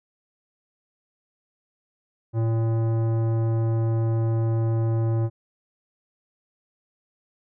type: tone with tanh clipping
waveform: sine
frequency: 113.4 Hz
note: A#2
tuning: 47 cents flat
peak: -22 dBFS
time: 2.33-5.3 s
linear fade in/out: 50 ms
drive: 15 dB
effects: none